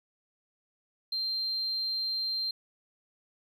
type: tone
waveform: triangle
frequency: 4160 Hz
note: C8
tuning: 11 cents flat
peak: -26 dBFS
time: 1.12-2.51 s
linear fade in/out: 5 ms
effects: tanh soft clip ceiling -27 dBFS